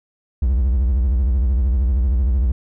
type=tone with vibrato; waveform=triangle; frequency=63.4 Hz; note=B1; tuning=46 cents sharp; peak=-12 dBFS; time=0.42-2.52 s; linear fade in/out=5 ms; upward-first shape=sine; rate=13 Hz; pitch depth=210 cents each way; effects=none